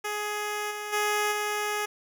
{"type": "tone with level steps", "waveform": "10% pulse", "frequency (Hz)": 418.2, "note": "G#4", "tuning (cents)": 12, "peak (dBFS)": [-21, -25, -16, -19], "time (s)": [0.04, 1.86], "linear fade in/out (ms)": 10, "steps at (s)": [0.7, 0.92, 1.31], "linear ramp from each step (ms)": 20, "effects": []}